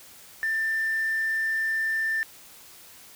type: tone with hard clipping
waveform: sine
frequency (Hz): 1784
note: A6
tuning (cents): +23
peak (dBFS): -24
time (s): 0.43-2.23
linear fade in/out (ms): 0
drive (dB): 1
effects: white hiss -49 dBFS RMS until 3.15 s